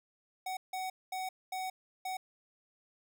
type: tone bursts at uneven times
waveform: square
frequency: 749 Hz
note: F#5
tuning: 21 cents sharp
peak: -36 dBFS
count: 5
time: 0.46-0.57 / 0.73-0.9 / 1.12-1.29 / 1.52-1.7 / 2.05-2.17 s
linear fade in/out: 5 ms
effects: none